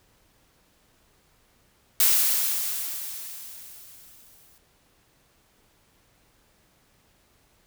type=noise with exponential decay; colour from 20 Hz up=blue; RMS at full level=-18 dBFS; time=2-4.58 s; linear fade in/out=2 ms; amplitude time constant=560 ms; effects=pink hiss -63 dBFS RMS until 7.66 s